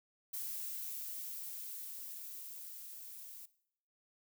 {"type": "noise with level ramp", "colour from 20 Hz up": "violet", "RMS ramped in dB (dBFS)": [-41, -51], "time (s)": [0.33, 3.46], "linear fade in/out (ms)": 10, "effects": ["noise-tail reverb RT60 0.7 s tail -19 dB re dry"]}